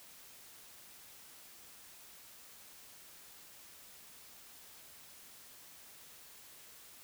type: silence
effects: white hiss -56 dBFS RMS until 7.03 s